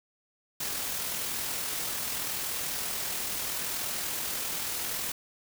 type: noise with amplitude modulation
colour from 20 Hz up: white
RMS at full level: -32 dBFS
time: 0.6-5.12 s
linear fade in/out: 5 ms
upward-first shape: sine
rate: 40.8 Hz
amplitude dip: 25%
effects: none